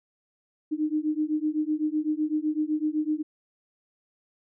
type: beating tone pair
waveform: sine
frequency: 302.5 / 310.4 Hz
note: D#4 / D#4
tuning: -49 / -4 cents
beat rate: 7.9 Hz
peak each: -27 dBFS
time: 0.71-3.23 s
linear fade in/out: 20 ms
effects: none